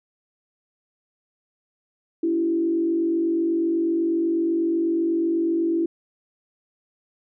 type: tone with frequency modulation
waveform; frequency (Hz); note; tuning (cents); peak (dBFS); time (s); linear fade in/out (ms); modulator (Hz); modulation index
sine; 333; E4; +18; -19; 2.23-5.86; 5; 48.1; 0.56
effects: none